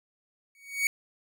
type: tone with exponential growth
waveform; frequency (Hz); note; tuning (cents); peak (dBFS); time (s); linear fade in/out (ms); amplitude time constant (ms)
45% pulse; 2241; C#7; +18; -20; 0.55-0.87; 1; 68
effects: none